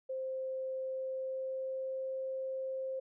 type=tone with pitch glide; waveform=sine; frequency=524 to 527.3 Hz; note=C5 to C5; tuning=+2 to +13 cents; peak=-35 dBFS; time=0.09-3 s; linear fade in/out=10 ms; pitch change=+11 cents; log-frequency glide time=0.78-2.15 s; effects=none